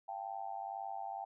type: tone with amplitude modulation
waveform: sine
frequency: 784 Hz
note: G5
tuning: in tune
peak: -35 dBFS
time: 0.08-1.25 s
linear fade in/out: 10 ms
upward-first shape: sine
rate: 102 Hz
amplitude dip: 100%
effects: none